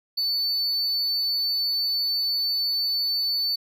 triangle tone, 4497 Hz, C#8, 24 cents sharp, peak -21 dBFS, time 0.17-3.56 s, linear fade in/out 10 ms, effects none

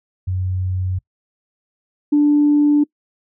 sine tone pair in turn, 92.5 / 293.7 Hz, F#2 / D4, 0 / 0 cents, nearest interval octave + minor sixth, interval 2000 cents, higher second, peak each -18 / -9 dBFS, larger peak second, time 0.27-0.99 / 2.12-2.84 s, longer neither, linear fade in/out 10 ms, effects noise-tail reverb RT60 0.1 s tail -24 dB re dry + tanh soft clip ceiling -6 dBFS

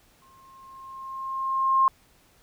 sine tone with exponential growth, 1065 Hz, C6, 30 cents sharp, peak -15 dBFS, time 0.22-1.88 s, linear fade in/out 1 ms, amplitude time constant 360 ms, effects pink hiss -60 dBFS RMS until 2.42 s

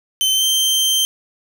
sawtooth tone with pitch glide, 3082 to 3132 Hz, G7 to G7, -30 to -2 cents, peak -11 dBFS, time 0.21-1.05 s, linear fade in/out 0 ms, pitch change +28 cents, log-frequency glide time 0.33-0.45 s, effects none

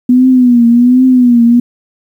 sine tone with vibrato, 245.9 Hz, B3, 7 cents flat, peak -3 dBFS, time 0.09-1.6 s, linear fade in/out 5 ms, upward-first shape triangle, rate 1.3 Hz, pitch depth 100 cents each way, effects 7-bit

